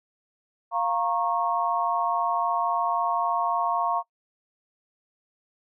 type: chord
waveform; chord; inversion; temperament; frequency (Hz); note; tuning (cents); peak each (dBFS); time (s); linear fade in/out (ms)
sine; Bb minor; second; equal with one note detuned; 698.5 / 932.3 / 1096; F5 / Bb5 / Db6; 0 / 0 / -20; -27; 0.71-4.03; 50
effects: noise-tail reverb RT60 0.1 s tail -21 dB re dry